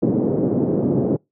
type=band-pass noise; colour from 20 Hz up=white; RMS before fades=-19 dBFS; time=0.02-1.17 s; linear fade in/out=10 ms; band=130 to 420 Hz; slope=24 dB/octave; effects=noise-tail reverb RT60 0.2 s tail -26 dB re dry